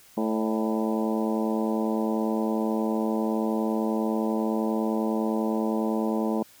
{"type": "harmonic tone with a mistuned harmonic", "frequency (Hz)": 109.9, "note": "A2", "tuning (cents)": -2, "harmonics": [2, 3, 4, 5, 6, 7, 8, 9], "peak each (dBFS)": [-26, -30, -32, -34, -36, -37, -38, -39], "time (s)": [0.17, 6.43], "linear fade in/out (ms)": 5, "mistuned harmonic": 6, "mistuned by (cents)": -46, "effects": ["white hiss -54 dBFS RMS until 6.6 s"]}